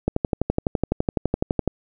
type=click train; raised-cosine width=2 ms; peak=-6 dBFS; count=20; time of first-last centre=0.08-1.677 s; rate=11.9 Hz; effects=none